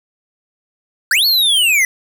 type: linear two-way sweep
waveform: square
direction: up then down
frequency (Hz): 1396.9 to 4452 to 1958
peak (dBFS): -11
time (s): 1.11-1.85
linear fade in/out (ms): 2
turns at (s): 1.26
effects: none